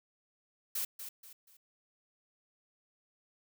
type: noise with echo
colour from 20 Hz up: blue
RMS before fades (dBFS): -35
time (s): 0.75-0.85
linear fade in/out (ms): 5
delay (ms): 240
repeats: 3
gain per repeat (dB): -9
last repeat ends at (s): 1.57
effects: none